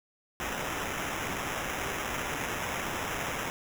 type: noise with sample-and-hold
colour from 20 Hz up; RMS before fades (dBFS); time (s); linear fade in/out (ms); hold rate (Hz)
white; -34; 0.4-3.5; 0; 4410
effects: none